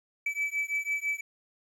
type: beating tone pair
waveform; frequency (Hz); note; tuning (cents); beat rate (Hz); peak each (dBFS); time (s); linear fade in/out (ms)
triangle; 2300 / 2306; D7 / D7; -37 / -32; 6; -30; 0.26-1.21; 5
effects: 11-bit